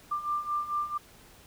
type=beating tone pair; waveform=sine; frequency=1185 / 1189.5 Hz; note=D6 / D6; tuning=+15 / +22 cents; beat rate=4.5 Hz; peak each=-34 / -30 dBFS; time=0.11-0.98 s; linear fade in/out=10 ms; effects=pink hiss -55 dBFS RMS until 1.46 s